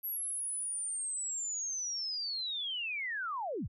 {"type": "linear sweep", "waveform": "sine", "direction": "down", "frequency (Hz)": [11690, 41], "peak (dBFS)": -34, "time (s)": [0.03, 3.68], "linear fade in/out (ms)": 20, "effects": []}